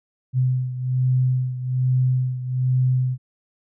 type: beating tone pair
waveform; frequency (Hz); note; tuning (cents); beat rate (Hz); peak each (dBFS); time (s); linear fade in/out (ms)
sine; 127.6 / 128.8; C3 / C3; -43 / -27; 1.2; -19 / -24; 0.33-3.18; 50
effects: none